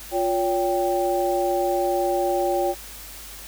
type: tone cluster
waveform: sine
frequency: 352.2 / 564 / 785 Hz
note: F4 / C#5 / G5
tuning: +15 / +30 / +2 cents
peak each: -24 dBFS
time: 0.11-2.75 s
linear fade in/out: 50 ms
effects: added 50 Hz sine -44 dBFS peak until 3.47 s + white hiss -40 dBFS RMS until 3.47 s